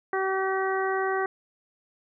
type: harmonic tone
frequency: 382.6 Hz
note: G4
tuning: 42 cents flat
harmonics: 1 / 2 / 3 / 4 / 5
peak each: -27 / -30 / -32 / -33 / -34 dBFS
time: 0.13-1.26 s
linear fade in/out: 2 ms
effects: none